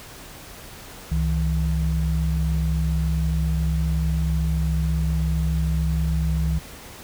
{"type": "tone pair together", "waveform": "sine", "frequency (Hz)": [67.3, 160.07], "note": ["C2", "D#3"], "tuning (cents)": [49, 49], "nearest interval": "octave + minor third", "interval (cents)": 1500, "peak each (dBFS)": [-21, -23], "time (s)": [1.11, 6.59], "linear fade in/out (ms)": 10, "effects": ["pink hiss -41 dBFS RMS until 7.03 s"]}